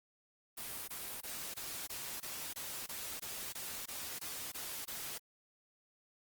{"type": "noise bursts", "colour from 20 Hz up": "white", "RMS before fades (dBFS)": -43, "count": 14, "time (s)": [0.57, 5.183], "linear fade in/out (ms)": 10, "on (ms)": 310, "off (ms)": 21, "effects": ["Opus 24 kbps"]}